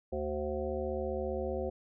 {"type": "harmonic tone", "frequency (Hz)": 75.1, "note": "D2", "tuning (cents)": 39, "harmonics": [1, 3, 5, 7, 9, 10], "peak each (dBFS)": [-39, -42, -37, -36, -43, -46], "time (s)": [0.12, 1.7], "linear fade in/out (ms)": 10, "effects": []}